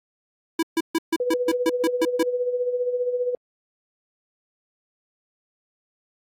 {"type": "tone bursts", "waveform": "square", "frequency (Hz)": 327.7, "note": "E4", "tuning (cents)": -10, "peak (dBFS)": -19, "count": 10, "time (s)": [0.59, 2.23], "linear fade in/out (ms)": 5, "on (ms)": 38, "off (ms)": 140}
{"type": "tone with tremolo", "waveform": "sine", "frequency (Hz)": 493.9, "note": "B4", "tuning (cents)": 0, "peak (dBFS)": -19, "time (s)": [1.2, 3.35], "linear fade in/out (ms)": 2, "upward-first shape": "sine", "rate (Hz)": 15, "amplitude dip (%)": 60}
{"effects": ["AAC 64 kbps"]}